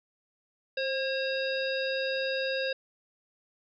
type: harmonic tone with a mistuned harmonic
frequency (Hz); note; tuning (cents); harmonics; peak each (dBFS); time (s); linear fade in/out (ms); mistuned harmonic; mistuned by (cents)
541; C#5; -42; 1 / 3 / 5 / 7 / 9; -30 / -35 / -37 / -38 / -40; 0.77-2.73; 5; 1; -37
effects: none